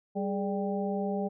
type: harmonic tone with a mistuned harmonic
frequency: 196.8 Hz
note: G3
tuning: 7 cents sharp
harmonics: 1 / 2 / 3 / 4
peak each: -31 / -34 / -36 / -37 dBFS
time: 0.15-1.29 s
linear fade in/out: 20 ms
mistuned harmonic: 2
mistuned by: +92 cents
effects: none